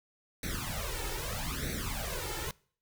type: noise with flanger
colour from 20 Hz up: pink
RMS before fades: -36 dBFS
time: 0.43-2.51 s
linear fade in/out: 2 ms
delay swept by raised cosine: 0.49 to 2.29 ms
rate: 0.79 Hz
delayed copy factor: +0.95
effects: noise-tail reverb RT60 0.5 s tail -24 dB re dry